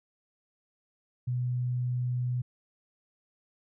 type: tone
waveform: sine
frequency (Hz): 124.1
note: B2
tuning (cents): +9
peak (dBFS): -27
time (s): 1.27-2.42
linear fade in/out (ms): 10
effects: none